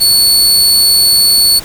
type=tone; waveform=sawtooth; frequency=4435 Hz; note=C#8; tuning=in tune; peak=-3 dBFS; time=0-1.6 s; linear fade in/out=20 ms; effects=pink hiss -29 dBFS RMS until 1.64 s